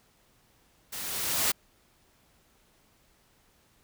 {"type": "noise with level ramp", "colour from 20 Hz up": "white", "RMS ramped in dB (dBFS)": [-38, -25], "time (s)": [0.92, 1.52], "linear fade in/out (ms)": 10, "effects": ["pink hiss -65 dBFS RMS until 3.83 s"]}